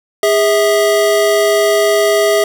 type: tone pair together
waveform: square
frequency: 409.7 / 650 Hz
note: G#4 / E5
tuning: -24 / -24 cents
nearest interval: minor sixth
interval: 800 cents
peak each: -13 dBFS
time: 0.23-2.44 s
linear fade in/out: 2 ms
effects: none